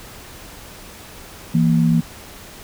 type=tone pair together; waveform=sine; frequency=164.81 / 233.1 Hz; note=E3 / A#3; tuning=0 / 0 cents; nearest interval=tritone; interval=600 cents; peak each=-14 / -17 dBFS; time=1.54-2.01 s; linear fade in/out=10 ms; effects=pink hiss -39 dBFS RMS until 2.63 s